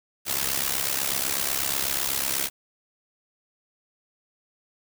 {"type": "noise with amplitude modulation", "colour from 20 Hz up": "white", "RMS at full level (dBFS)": -23, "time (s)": [0.25, 2.5], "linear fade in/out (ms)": 50, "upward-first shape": "sine", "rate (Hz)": 68.1, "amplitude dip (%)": 80, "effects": []}